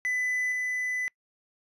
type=tone pair in turn; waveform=triangle; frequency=2000 / 2000 Hz; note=B6 / B6; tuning=+21 / +21 cents; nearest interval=unison; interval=0 cents; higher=neither; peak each=-24 / -26 dBFS; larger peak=first; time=0.05-0.52 / 0.52-1.08 s; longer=second; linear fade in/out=0 ms; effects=noise-tail reverb RT60 0.1 s tail -25 dB re dry + resampled to 32000 Hz